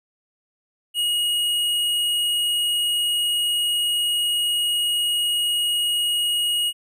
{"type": "tone", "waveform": "square", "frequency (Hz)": 2886, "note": "F#7", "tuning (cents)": -44, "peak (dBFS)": -20, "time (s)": [0.94, 6.73], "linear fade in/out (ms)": 50, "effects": []}